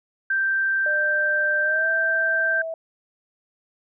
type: tone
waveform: sine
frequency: 1568 Hz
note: G6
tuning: in tune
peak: -19 dBFS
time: 0.3-2.62 s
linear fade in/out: 5 ms
type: tone with pitch glide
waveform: sine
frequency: 601 to 651.6 Hz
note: D5 to E5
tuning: +40 to -20 cents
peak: -27 dBFS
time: 0.86-2.74 s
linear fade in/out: 2 ms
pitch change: +140 cents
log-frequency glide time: 1.62-1.88 s
effects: none